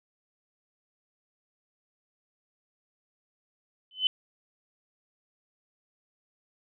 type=tone with exponential growth; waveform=sine; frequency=3032 Hz; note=F#7; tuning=42 cents sharp; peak=-17 dBFS; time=3.91-4.07 s; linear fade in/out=1 ms; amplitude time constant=33 ms; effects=none